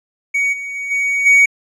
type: tone with level steps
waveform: triangle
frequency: 2246 Hz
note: C#7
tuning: 22 cents sharp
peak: -12 / -22 / -20 / -13 / -5 dBFS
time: 0.34-1.46 s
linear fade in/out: 10 ms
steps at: 0.52 / 0.74 / 0.9 / 1.25 s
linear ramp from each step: 20 ms
effects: resampled to 24000 Hz